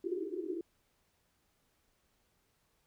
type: band-pass noise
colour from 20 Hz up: white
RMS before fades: -38 dBFS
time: 0.04-0.61 s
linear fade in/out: 2 ms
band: 330 to 390 Hz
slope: 96 dB/octave
effects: pink hiss -75 dBFS RMS until 2.86 s